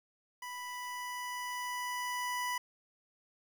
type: tone with level ramp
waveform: 25% pulse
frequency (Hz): 987.8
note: B5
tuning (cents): 0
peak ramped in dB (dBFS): -37 to -29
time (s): 0.42-2.58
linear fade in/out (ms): 5
effects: 10-bit